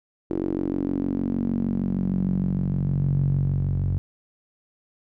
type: tone with band-pass filter sweep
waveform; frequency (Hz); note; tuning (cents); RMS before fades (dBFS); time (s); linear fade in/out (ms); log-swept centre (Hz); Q
sawtooth; 46.49; F#1; +9; -24; 0.3-3.98; 0; 340 to 110; 5
effects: none

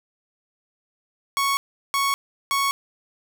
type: tone bursts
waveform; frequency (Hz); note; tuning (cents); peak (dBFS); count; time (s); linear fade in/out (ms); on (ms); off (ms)
sawtooth; 1108.7; C#6; 0; -16; 3; 1.37-2.71; 0; 200; 370
effects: none

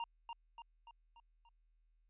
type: tone with echo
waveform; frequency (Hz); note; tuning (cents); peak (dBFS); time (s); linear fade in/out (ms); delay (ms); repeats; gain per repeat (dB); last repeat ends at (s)
square; 932.3; A#5; 0; -39; 0-0.04; 2; 290; 5; -5; 1.49
effects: added 40 Hz sine -70 dBFS peak until 2.09 s + resampled to 8000 Hz

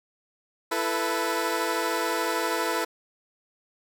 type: chord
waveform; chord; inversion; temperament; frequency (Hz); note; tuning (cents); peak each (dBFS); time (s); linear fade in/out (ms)
15% pulse; E suspended fourth; none; equal with one note detuned; 333.3 / 440 / 493.9; E4 / A4 / B4; +19 / 0 / 0; -23; 0.71-2.85; 10
effects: none

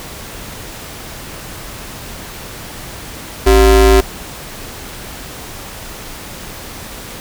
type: ring-modulated tone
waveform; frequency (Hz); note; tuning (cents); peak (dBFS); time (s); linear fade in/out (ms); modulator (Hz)
square; 164.81; E3; 0; -3; 3.46-4.01; 10; 219
effects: pink hiss -30 dBFS RMS until 7.2 s

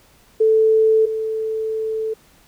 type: tone pair in turn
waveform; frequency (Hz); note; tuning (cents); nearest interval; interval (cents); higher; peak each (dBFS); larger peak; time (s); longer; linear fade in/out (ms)
sine; 440 / 440; A4 / A4; 0 / 0; unison; 0; neither; -11 / -20; first; 0.4-1.06 / 1.06-2.14; second; 10
effects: pink hiss -53 dBFS RMS until 2.47 s

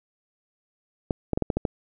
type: clicks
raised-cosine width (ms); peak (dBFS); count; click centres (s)
2; -10; 7; 1.108 / 1.333 / 1.375 / 1.423 / 1.502 / 1.57 / 1.652
effects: none

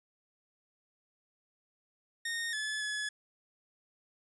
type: tone with pitch steps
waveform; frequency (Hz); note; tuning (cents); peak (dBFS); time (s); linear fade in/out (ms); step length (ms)
sawtooth; 1847 / 1721 / 1703; A#6 / A6 / G#6; -16 / -39 / +43; -30; 2.25-3.09; 5; 280
effects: resampled to 24000 Hz

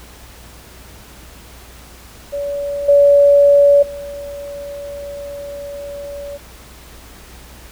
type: tone with level steps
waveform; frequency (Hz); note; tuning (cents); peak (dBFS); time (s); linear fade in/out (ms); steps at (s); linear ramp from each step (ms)
sine; 570; C#5; +48; -19 / -6 / -26; 2.32-6.38; 20; 2.88 / 3.82; 10
effects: added 60 Hz sine -41 dBFS peak until 7.71 s + pink hiss -41 dBFS RMS until 7.71 s

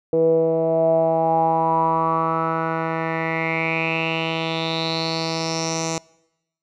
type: tone with low-pass filter sweep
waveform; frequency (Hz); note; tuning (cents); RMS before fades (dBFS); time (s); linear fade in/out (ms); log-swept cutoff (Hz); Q
10% pulse; 162.8; E3; -21; -21; 0.13-5.98; 2; 460 to 6600; 6.8
effects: noise-tail reverb RT60 0.9 s tail -24 dB re dry

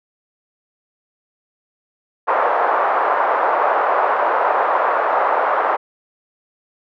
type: band-pass noise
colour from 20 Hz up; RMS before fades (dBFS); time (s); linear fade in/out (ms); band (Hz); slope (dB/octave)
white; -17; 2.27-5.77; 20; 520 to 1200; 24
effects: none

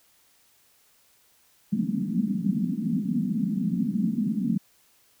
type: band-pass noise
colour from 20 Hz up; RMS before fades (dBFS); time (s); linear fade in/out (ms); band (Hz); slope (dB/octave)
pink; -26; 1.72-4.58; 10; 180 to 240; 48
effects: white hiss -62 dBFS RMS until 5.2 s

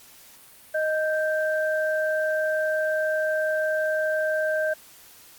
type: tone pair together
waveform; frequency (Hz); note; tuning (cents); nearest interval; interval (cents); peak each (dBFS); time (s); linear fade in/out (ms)
sine; 622.3 / 1568; D#5 / G6; 0 / 0; octave + major third; 1600; -23 / -27; 0.74-4.74; 10
effects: white hiss -50 dBFS RMS until 5.38 s + Opus 48 kbps

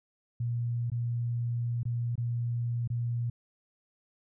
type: tone with dropouts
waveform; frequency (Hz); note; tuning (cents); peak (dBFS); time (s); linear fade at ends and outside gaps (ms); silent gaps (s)
sine; 118.9; A#2; +35; -28; 0.4-3.3; 5; 0.901-0.917 / 1.832-1.853 / 2.156-2.178 / 2.876-2.901
effects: none

